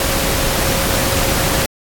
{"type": "tone in noise", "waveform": "sine", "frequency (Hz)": 542, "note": "C#5", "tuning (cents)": -39, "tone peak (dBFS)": -25, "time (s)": [0, 1.66], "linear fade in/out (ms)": 2, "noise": "pink", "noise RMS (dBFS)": -17, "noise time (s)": [0, 1.66], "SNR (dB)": -11, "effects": ["AAC 64 kbps"]}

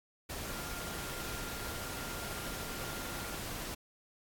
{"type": "tone in noise", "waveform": "sine", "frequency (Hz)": 1396.9, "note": "F6", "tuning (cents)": 0, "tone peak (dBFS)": -48, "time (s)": [0.45, 3.38], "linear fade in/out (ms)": 10, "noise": "pink", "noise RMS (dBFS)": -41, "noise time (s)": [0.29, 3.75], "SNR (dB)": -10, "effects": ["AAC 64 kbps"]}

